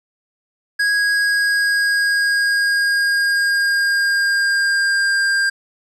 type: tone with pitch glide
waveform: square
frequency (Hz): 1651 to 1597.5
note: G#6 to G6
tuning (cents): -11 to +32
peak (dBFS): -15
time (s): 0.79-5.5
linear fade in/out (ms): 10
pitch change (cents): -57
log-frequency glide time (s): 0.96-5.25
effects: low-pass 8000 Hz 12 dB/octave + 9-bit